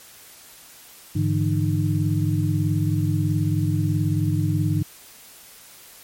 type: tone cluster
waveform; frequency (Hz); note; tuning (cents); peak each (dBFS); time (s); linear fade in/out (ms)
sine; 101.6 / 146.3 / 164.8 / 305.9; G#2 / D3 / E3 / D#4; -38 / -6 / 0 / -29; -22 / -23 / -26 / -27; 1.15-4.83; 10
effects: white hiss -46 dBFS RMS until 6.03 s + MP3 64 kbps